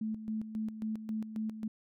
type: tone with tremolo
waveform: sine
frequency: 218.1 Hz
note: A3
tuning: 15 cents flat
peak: -32 dBFS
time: 0.01-1.68 s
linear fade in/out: 5 ms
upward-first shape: square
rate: 3.7 Hz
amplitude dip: 65%
effects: none